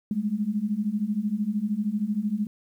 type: beating tone pair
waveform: sine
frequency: 201.4 / 214.4 Hz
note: G3 / A3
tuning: +47 / -45 cents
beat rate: 13 Hz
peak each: -28 / -26 dBFS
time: 0.11-2.47 s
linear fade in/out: 2 ms
effects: 10-bit